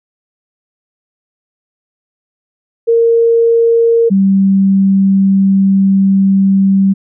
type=tone pair in turn; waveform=sine; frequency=462.1 / 194.29 Hz; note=A#4 / G3; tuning=-15 / -15 cents; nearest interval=octave + minor third; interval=1500 cents; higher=first; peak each=-6 dBFS; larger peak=neither; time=2.87-4.1 / 4.1-6.94 s; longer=second; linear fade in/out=20 ms; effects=none